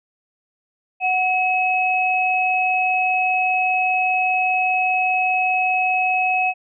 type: tone pair together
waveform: sine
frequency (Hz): 740 / 2565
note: F#5 / E7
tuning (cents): 0 / -48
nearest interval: octave + minor seventh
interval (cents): 2152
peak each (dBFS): -19 / -19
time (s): 1-6.54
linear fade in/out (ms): 50
effects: none